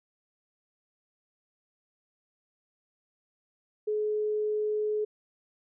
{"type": "tone", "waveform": "sine", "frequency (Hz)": 424.7, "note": "G#4", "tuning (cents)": 39, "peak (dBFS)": -26, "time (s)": [3.87, 5.05], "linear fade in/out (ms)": 10, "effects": []}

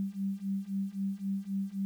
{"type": "beating tone pair", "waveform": "sine", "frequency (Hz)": [193.7, 197.5], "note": ["G3", "G3"], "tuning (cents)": [-20, 13], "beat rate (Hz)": 3.8, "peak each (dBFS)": [-35, -34], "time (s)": [0, 1.85], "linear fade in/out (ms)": 0, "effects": ["10-bit"]}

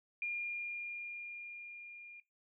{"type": "tone with level ramp", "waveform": "sine", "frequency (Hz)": 2411, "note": "D7", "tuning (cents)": 45, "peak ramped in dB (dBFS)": [-34, -49], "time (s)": [0.22, 2.2], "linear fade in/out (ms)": 2, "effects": ["noise-tail reverb RT60 0.2 s tail -18 dB re dry"]}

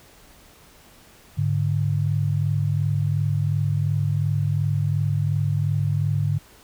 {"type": "tone pair together", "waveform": "sine", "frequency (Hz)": [103.3, 146.09], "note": ["G#2", "D3"], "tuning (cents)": [-9, -9], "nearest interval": "tritone", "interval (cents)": 600, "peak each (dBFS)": -22, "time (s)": [1.37, 6.39], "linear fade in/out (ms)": 20, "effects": ["pink hiss -51 dBFS RMS until 6.63 s"]}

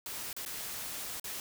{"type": "noise with dropouts", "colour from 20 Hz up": "white", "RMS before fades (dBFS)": -40, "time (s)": [0.06, 1.4], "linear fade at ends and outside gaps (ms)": 1, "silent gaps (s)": [[0.329, 0.365], [0.451, 0.461], [1.198, 1.242]], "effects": []}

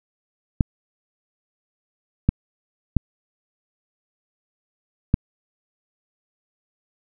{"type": "clicks", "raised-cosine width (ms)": 5, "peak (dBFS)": -3, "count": 4, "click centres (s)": [0.608, 2.29, 2.967, 5.141], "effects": []}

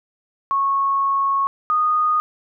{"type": "tone pair in turn", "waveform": "sine", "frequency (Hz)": [1100, 1234.5], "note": ["C#6", "D#6"], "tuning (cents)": [-14, -14], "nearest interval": "major second", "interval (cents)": 200, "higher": "second", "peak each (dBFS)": [-16, -15], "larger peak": "second", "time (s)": [[0.51, 1.47], [1.7, 2.2]], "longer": "first", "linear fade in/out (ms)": 0, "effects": []}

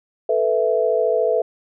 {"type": "chord", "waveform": "sine", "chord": "A suspended second", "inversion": "none", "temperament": "equal", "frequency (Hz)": [440, 493.9, 659.3], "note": ["A4", "B4", "E5"], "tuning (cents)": [0, 0, 0], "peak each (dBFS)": -20, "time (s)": [0.29, 1.42], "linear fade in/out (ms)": 5, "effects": []}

